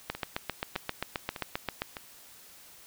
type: two click trains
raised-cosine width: 0.3 ms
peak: -21 / -14 dBFS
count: 4 / 14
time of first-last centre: 0.15-1.968 / 0.1-1.82 s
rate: 1.65 / 7.56 Hz
effects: white hiss -53 dBFS RMS until 2.86 s